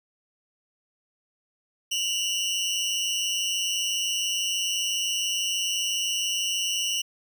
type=tone pair together; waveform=25% pulse; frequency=2794 / 2981 Hz; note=F7 / F#7; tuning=0 / +12 cents; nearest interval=minor second; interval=112 cents; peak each=-24 dBFS; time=1.91-7.02 s; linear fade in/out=10 ms; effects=none